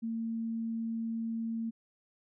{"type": "tone", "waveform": "sine", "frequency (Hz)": 227.1, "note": "A#3", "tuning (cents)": -45, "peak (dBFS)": -32, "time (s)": [0.02, 1.71], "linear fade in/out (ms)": 20, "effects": []}